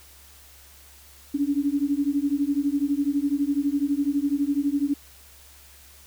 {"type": "beating tone pair", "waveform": "sine", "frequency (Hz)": [278.7, 290.7], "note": ["C#4", "D4"], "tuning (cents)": [9, -18], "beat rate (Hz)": 12, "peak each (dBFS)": -24, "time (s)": [1.34, 4.94], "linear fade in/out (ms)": 10, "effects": ["added 69 Hz sine -53 dBFS peak until 6.06 s", "white hiss -51 dBFS RMS until 6.06 s"]}